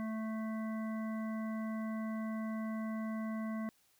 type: harmonic tone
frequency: 220 Hz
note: A3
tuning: in tune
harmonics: 1 / 3 / 5 / 7 / 9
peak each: -36 / -47 / -49 / -56 / -53 dBFS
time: 0-3.69 s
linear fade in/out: 0 ms
effects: white hiss -71 dBFS RMS until 3.99 s